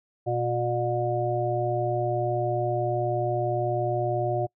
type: harmonic tone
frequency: 120.2 Hz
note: B2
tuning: 46 cents flat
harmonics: 1 / 3 / 5 / 6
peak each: -29 / -29 / -29 / -29 dBFS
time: 0.26-4.47 s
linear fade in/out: 20 ms
effects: noise-tail reverb RT60 0.1 s tail -25 dB re dry